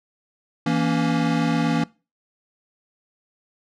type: chord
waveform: square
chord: A# diminished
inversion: second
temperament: equal with one note detuned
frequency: 164.81 / 233.1 / 280.7 Hz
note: E3 / A#3 / C#4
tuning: 0 / 0 / +22 cents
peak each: -24 dBFS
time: 0.66-1.84 s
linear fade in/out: 5 ms
effects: noise-tail reverb RT60 0.3 s tail -22 dB re dry + low-pass 5000 Hz 12 dB/octave